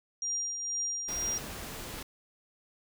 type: tone with tremolo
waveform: sine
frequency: 5700 Hz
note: F8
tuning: 34 cents sharp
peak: -29 dBFS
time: 0.22-1.38 s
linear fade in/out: 2 ms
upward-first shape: triangle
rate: 2.1 Hz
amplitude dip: 50%
type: noise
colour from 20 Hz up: pink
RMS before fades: -41 dBFS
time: 1.08-2.03 s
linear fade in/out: 5 ms
effects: none